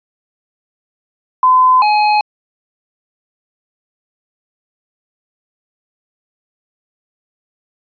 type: tone pair in turn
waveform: sine / square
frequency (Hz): 1020 / 842.2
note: C6 / G#5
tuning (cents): -44 / +24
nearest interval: minor third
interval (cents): 332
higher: first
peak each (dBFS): -6 / -10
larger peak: first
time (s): 1.43-1.82 / 1.82-2.21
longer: neither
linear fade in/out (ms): 2
effects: resampled to 11025 Hz